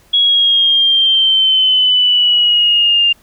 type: exponential sweep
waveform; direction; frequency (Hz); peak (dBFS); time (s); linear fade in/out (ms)
sine; down; 3337 to 2794; -8; 0.13-3.13; 10
effects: pink hiss -50 dBFS RMS until 3.22 s